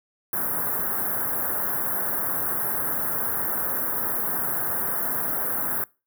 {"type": "band-stop noise", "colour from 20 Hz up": "white", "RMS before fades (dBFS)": -26, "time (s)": [0.33, 5.84], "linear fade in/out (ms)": 2, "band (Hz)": [1700, 11000], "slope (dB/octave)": 48, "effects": ["noise-tail reverb RT60 0.3 s tail -24 dB re dry", "high-pass 100 Hz 12 dB/octave"]}